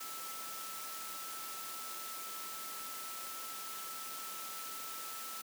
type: tone in noise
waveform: sine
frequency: 1318.5 Hz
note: E6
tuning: in tune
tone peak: -47 dBFS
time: 0-5.42 s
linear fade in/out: 10 ms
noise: white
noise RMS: -45 dBFS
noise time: 0-5.42 s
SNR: -5 dB
effects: high-pass 200 Hz 12 dB/octave